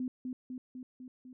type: tone with echo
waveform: sine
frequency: 254 Hz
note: B3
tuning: 49 cents sharp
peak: -32 dBFS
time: 0-0.08 s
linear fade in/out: 2 ms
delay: 250 ms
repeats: 5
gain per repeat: -3 dB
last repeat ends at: 1.33 s
effects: none